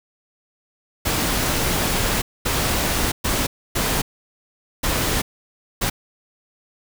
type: noise bursts at uneven times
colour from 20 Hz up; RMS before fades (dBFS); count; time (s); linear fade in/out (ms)
pink; -21; 6; 1.05-2.22 / 2.45-3.12 / 3.24-3.47 / 3.75-4.02 / 4.83-5.22 / 5.81-5.9; 10
effects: none

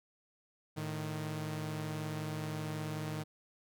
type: tone pair together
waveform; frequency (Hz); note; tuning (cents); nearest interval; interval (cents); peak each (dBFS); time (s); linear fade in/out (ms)
sawtooth; 109.3 / 154.57; A2 / D#3; -11 / -11; tritone; 600; -38 / -34; 0.76-3.24; 20
effects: none

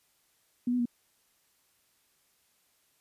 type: tone with pitch steps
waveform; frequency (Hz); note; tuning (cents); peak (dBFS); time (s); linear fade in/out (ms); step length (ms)
sine; 243.7 / 247.7 / 239.3; B3 / B3 / A#3; -23 / +5 / +46; -25; 0.67-0.856; 5; 62
effects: white hiss -70 dBFS RMS until 3 s + resampled to 32000 Hz

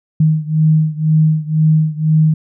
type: beating tone pair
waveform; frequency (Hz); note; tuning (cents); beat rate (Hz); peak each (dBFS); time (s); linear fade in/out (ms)
sine; 155.56 / 157.56; D#3 / D#3; 0 / +22; 2; -12 / -14; 0.2-2.34; 5
effects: none

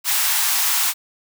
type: high-pass noise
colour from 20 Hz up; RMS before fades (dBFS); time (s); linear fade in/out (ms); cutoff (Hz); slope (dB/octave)
white; -19; 0.04-0.94; 50; 750; 48
effects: none

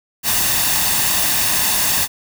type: noise with comb filter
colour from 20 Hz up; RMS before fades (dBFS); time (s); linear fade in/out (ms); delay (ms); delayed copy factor
white; -17; 0.23-2.08; 50; 1.1; +0.5
effects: none

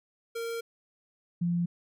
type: tone pair in turn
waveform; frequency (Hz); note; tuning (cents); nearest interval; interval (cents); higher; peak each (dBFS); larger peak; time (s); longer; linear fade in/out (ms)
square / sine; 462 / 173.05; A#4 / F3; -16 / -16; octave + perfect fourth; 1700; first; -33 / -25; second; 0.35-0.61 / 1.41-1.66; first; 10
effects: none

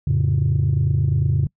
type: chord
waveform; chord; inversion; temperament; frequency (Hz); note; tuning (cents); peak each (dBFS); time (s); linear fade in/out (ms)
sine; F augmented; none; equal; 87.31 / 110 / 138.59; F2 / A2 / C#3; 0 / 0 / 0; -20 / -20 / -17; 0.07-1.47; 5
effects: noise-tail reverb RT60 0.1 s tail -26 dB re dry + tanh soft clip ceiling -11 dBFS

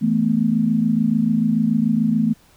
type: chord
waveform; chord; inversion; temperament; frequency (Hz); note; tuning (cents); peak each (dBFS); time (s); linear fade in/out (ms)
sine; E suspended fourth; none; equal; 164.81 / 220 / 246.9; E3 / A3 / B3; 0 / 0 / 0; -23 / -17 / -21; 0.01-2.34; 20
effects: pink hiss -54 dBFS RMS until 2.56 s

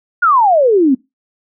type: exponential sweep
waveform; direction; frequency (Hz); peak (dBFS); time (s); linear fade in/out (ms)
sine; down; 1476 to 248.8; -7; 0.22-0.95; 10
effects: noise-tail reverb RT60 0.2 s tail -21 dB re dry

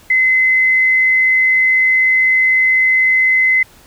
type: tone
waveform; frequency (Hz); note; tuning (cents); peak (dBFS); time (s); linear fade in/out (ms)
sine; 2046; C7; -39; -9; 0.1-3.63; 5
effects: pink hiss -45 dBFS RMS until 3.86 s

